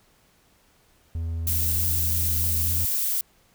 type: tone with pitch glide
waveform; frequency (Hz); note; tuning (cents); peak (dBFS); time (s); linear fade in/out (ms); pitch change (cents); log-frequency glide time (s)
triangle; 82.41 to 83.32; E2 to E2; 0 to +19; -24; 1.15-2.85; 0; +19; 2.36-2.62
type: noise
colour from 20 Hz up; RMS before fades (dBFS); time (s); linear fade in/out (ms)
violet; -25; 1.47-3.21; 2
effects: pink hiss -61 dBFS RMS until 3.54 s